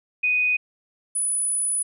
sine tone pair in turn, 2489 / 9930 Hz, D#7 / D#9, 0 / -5 cents, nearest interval 2 octaves, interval 2395 cents, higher second, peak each -18 / -21 dBFS, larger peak first, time 0.23-0.57 / 1.15-1.83 s, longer second, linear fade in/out 10 ms, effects none

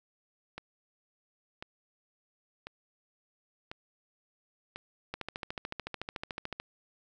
two click trains, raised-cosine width 0.3 ms, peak -20 / -24 dBFS, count 21 / 5, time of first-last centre 5.14-6.6 / 0.58-4.76 s, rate 13.7 / 0.957 Hz, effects none

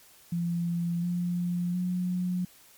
sine tone with pitch steps, 171.4 / 175.81 / 180.34 Hz, F3 / F3 / F#3, -32 / +12 / -44 cents, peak -26 dBFS, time 0.32-2.45 s, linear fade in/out 5 ms, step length 710 ms, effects white hiss -56 dBFS RMS until 2.77 s + MP3 96 kbps

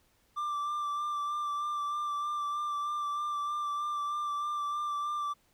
triangle tone with vibrato, 1179 Hz, D6, 6 cents sharp, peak -29 dBFS, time 0.36-5.34 s, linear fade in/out 20 ms, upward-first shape sine, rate 3.2 Hz, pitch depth 20 cents each way, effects pink hiss -69 dBFS RMS until 5.53 s

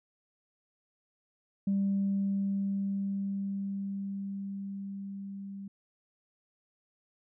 sine tone with level ramp, 197.2 Hz, G3, 11 cents sharp, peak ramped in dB -24 to -39 dBFS, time 1.67-5.68 s, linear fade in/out 5 ms, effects tanh soft clip ceiling -22 dBFS

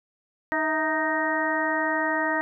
harmonic tone with a mistuned harmonic, 311.1 Hz, D#4, in tune, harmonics 1 / 2 / 3 / 4 / 5 / 6, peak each -30 / -29 / -29 / -33 / -32 / -27 dBFS, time 0.52-2.41 s, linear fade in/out 0 ms, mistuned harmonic 2, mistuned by +57 cents, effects none

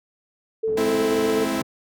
sine tone with vibrato, 440 Hz, A4, in tune, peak -20 dBFS, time 0.63-1.45 s, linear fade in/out 10 ms, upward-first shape sine, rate 8.1 Hz, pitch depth 18 cents each way
pink band-pass noise, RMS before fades -39 dBFS, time 0.67-1.63 s, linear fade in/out 5 ms, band 110 to 440 Hz, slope 12 dB/octave
sawtooth chord, Ab augmented, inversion none, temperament equal with one note detuned, 211.8 / 261.6 / 329.6 Hz, Ab3 / C4 / E4, +34 / 0 / 0 cents, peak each -25 / -22 / -22 dBFS, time 0.77-1.62 s, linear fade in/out 5 ms
effects none

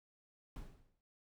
brown noise with exponential decay, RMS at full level -44 dBFS, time 0.56-1.01 s, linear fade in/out 1 ms, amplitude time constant 97 ms, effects none

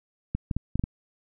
clicks, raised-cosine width 5 ms, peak -14 dBFS, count 6, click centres 0.35 / 0.512 / 0.566 / 0.756 / 0.795 / 0.839 s, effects none

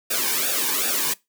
white noise with flanger, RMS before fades -23 dBFS, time 0.1-1.14 s, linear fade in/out 10 ms, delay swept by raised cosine 0.95 to 1.55 ms, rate 2.6 Hz, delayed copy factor -0.75, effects noise-tail reverb RT60 0.2 s tail -22 dB re dry + high-pass 200 Hz 12 dB/octave

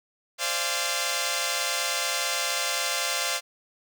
5% pulse chord, D half-diminished seventh, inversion third, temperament equal with one note detuned, 523.3 / 587.3 / 688 / 830.6 Hz, C5 / D5 / F5 / Ab5, 0 / 0 / -26 / 0 cents, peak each -19 / -20 / -18 / -23 dBFS, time 0.38-3.41 s, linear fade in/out 50 ms, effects none

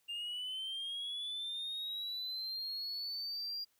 triangle linear sweep, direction up, 2794 to 4800 Hz, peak -36 dBFS, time 0.08-3.65 s, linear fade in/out 20 ms, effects tanh soft clip ceiling -32 dBFS + white hiss -75 dBFS RMS until 3.79 s

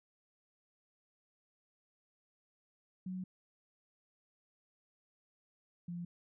sine tone pair in turn, 185 / 173.61 Hz, F#3 / F3, 0 / -10 cents, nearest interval minor second, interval 110 cents, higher first, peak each -38 / -39 dBFS, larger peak first, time 3.06-3.24 / 5.88-6.05 s, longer first, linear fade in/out 5 ms, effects none

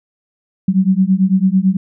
sine beating tone pair, 185 / 194 Hz, F#3 / G3, 0 / -18 cents, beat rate 9 Hz, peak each -13 dBFS, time 0.68-1.77 s, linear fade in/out 5 ms, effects none

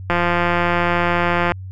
click train, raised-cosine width 0.5 ms, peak -3 dBFS, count 248, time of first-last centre 0.1-1.52 s, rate 174 Hz, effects added 94 Hz sine -29 dBFS peak until 1.71 s

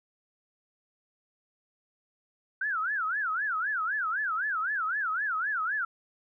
sine tone with vibrato, 1480 Hz, F#6, in tune, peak -27 dBFS, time 2.61-5.85 s, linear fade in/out 5 ms, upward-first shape sine, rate 3.9 Hz, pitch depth 280 cents each way, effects none

